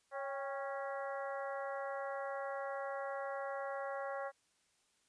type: harmonic tone with a mistuned harmonic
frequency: 276.3 Hz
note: C#4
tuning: 6 cents flat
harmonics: 2 / 3 / 4 / 5 / 6 / 7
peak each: -41 / -45 / -47 / -49 / -51 / -52 dBFS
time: 0.11-4.32 s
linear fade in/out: 50 ms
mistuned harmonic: 3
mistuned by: -61 cents
effects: white hiss -75 dBFS RMS until 5.08 s + resampled to 22050 Hz